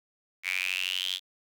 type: tone with high-pass filter sweep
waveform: sawtooth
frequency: 92.5 Hz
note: F#2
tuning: in tune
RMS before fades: -31 dBFS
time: 0.43-1.2 s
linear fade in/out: 50 ms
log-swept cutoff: 2200 to 3400 Hz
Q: 9.4
effects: none

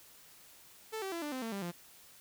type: tone with pitch steps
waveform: sawtooth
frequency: 440 / 385.3 / 337.3 / 295.4 / 258.6 / 226.4 / 198.28 / 173.61 Hz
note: A4 / G4 / E4 / D4 / C4 / A3 / G3 / F3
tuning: 0 / -30 / +40 / +10 / -20 / +50 / +20 / -10 cents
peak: -33 dBFS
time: 0.92-1.72 s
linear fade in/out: 20 ms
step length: 100 ms
effects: white hiss -58 dBFS RMS until 2.2 s

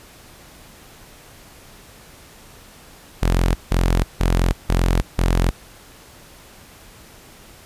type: tone bursts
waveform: sawtooth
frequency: 43.65 Hz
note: F1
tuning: in tune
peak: -11 dBFS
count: 5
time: 3.22-5.51 s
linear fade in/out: 10 ms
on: 330 ms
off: 160 ms
effects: pink hiss -45 dBFS RMS until 7.65 s + resampled to 32000 Hz

